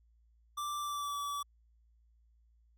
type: tone with pitch glide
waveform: square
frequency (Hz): 1174.7 to 1149.2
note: D6 to D6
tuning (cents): 0 to -38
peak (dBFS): -36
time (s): 0.57-1.43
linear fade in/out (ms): 10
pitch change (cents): -38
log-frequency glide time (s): 0.8-1.17
effects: added 57 Hz sine -64 dBFS peak until 2.77 s